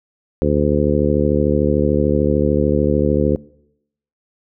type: harmonic tone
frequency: 73.42 Hz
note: D2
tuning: in tune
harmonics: 1 / 2 / 3 / 4 / 5 / 6 / 7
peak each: -21 / -21 / -21 / -21 / -21 / -21 / -21 dBFS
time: 0.42-3.36 s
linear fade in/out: 0 ms
effects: noise-tail reverb RT60 0.8 s tail -23 dB re dry